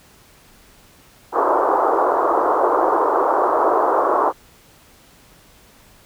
white band-pass noise, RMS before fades -17 dBFS, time 1.32-4.33 s, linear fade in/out 50 ms, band 330 to 1200 Hz, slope 48 dB/octave, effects pink hiss -50 dBFS RMS until 6.05 s

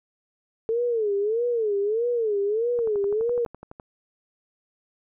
sine tone with vibrato, 440 Hz, A4, in tune, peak -21 dBFS, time 0.69-3.45 s, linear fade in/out 0 ms, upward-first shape sine, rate 1.6 Hz, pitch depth 170 cents each way
click train, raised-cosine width 1 ms, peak -26 dBFS, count 13, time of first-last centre 2.79-3.798 s, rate 11.9 Hz
effects none

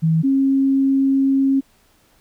sine tone pair in turn, 161.3 / 270.8 Hz, E3 / C#4, -37 / -40 cents, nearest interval major sixth, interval 897 cents, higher second, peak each -13 dBFS, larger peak neither, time 0.02-0.23 / 0.23-1.61 s, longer second, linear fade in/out 20 ms, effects pink hiss -57 dBFS RMS until 2.2 s

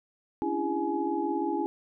sine tone cluster, 272.5 / 289.4 / 335.3 / 407.3 / 843 Hz, C#4 / D4 / E4 / G#4 / G#5, -29 / -25 / +30 / -34 / +26 cents, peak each -39 / -33 / -30 / -35 / -32 dBFS, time 0.42-1.66 s, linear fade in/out 0 ms, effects none

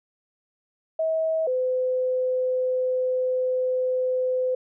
sine tone pair in turn, 642 / 509.6 Hz, E5 / C5, -46 / -46 cents, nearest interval major third, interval 400 cents, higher first, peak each -21 dBFS, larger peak neither, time 0.99-1.47 / 1.47-4.55 s, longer second, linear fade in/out 5 ms, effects none

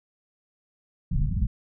pink low-pass noise, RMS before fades -24 dBFS, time 1.11-1.47 s, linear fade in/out 10 ms, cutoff 190 Hz, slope 48 dB/octave, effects none

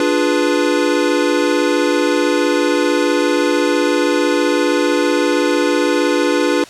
square chord, D diminished seventh, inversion none, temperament equal, 293.7 / 349.2 / 415.3 / 493.9 Hz, D4 / F4 / Ab4 / Cb5, 0 / 0 / 0 / 0 cents, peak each -18 / -19 / -22 / -19 dBFS, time 0-6.64 s, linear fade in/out 2 ms, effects white hiss -38 dBFS RMS until 6.69 s + low-pass 7000 Hz 12 dB/octave

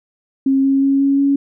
sine tone with pitch steps, 270 / 272.2 / 274.4 / 276.6 / 278.9 Hz, C#4 / C#4 / C#4 / C#4 / C#4, -45 / -31 / -17 / -4 / +11 cents, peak -11 dBFS, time 0.46-1.36 s, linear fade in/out 5 ms, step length 180 ms, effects none

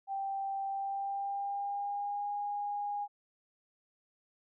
sine tone with pitch glide, 784 to 819.2 Hz, G5 to G#5, 0 to -24 cents, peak -33 dBFS, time 0.07-3.08 s, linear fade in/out 50 ms, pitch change +76 cents, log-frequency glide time 0.68-2.31 s, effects none

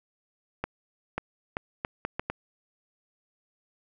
accelerating click train, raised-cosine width 0.5 ms, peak -14 dBFS, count 7, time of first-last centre 0.64-2.3 s, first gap 540 ms, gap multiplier 0.72, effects none

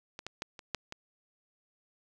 clicks, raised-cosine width 0.2 ms, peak -24 / -21 / -18 / -28 / -14 / -23 dBFS, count 6, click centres 0.191 / 0.266 / 0.421 / 0.592 / 0.747 / 0.924 s, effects none

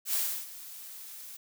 blue noise with ADSR envelope, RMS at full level -28 dBFS, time 0.05-1.37 s, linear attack 87 ms, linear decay 320 ms, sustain -17 dB, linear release 9 ms, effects none

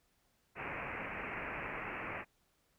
white low-pass noise, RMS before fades -42 dBFS, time 0.55-2.25 s, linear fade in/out 50 ms, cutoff 2600 Hz, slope 96 dB/octave, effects pink hiss -75 dBFS RMS until 2.78 s

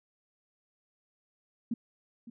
sine tone with echo, 233.1 Hz, A#3, in tune, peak -28 dBFS, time 1.71-1.74 s, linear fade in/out 5 ms, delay 560 ms, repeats 1, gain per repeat -15 dB, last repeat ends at 2.3 s, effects none

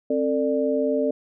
sine tone cluster, 265.4 / 447.7 / 592 Hz, C4 / A4 / D5, +25 / +30 / +14 cents, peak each -24 dBFS, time 0.1-1.11 s, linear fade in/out 5 ms, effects none

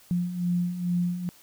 sine beating tone pair, 174.61 / 176.91 Hz, F3 / F3, 0 / +23 cents, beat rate 2.3 Hz, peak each -31 / -25 dBFS, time 0.11-1.29 s, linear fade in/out 0 ms, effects white hiss -55 dBFS RMS until 1.42 s

